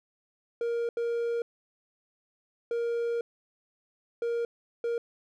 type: tone bursts at uneven times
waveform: triangle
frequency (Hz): 469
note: A#4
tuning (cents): +11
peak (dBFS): -25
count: 5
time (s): 0.61-0.89 / 0.97-1.42 / 2.71-3.21 / 4.22-4.45 / 4.84-4.98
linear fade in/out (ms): 2
effects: none